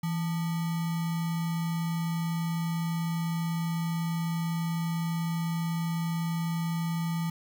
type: tone with sample-and-hold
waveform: sine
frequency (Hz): 165.9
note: E3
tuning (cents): +11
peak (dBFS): -27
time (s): 0.03-7.3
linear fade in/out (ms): 5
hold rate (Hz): 1050
effects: none